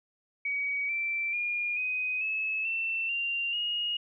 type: tone with pitch steps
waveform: sine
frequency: 2262 / 2340 / 2422 / 2506 / 2592 / 2682 / 2775 / 2871 Hz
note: C#7 / D7 / D#7 / D#7 / E7 / E7 / F7 / F7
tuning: +34 / -7 / -47 / +12 / -30 / +29 / -12 / +47 cents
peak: -28 dBFS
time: 0.45-3.97 s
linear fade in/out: 5 ms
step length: 440 ms
effects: none